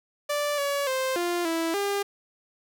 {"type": "tone with pitch steps", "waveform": "sawtooth", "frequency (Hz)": [585, 566, 523, 348.9, 329.2, 401.9], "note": ["D5", "C#5", "C5", "F4", "E4", "G4"], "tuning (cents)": [-7, 36, -1, -2, -2, 43], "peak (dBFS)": -21, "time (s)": [0.29, 2.03], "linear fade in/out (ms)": 10, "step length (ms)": 290, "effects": []}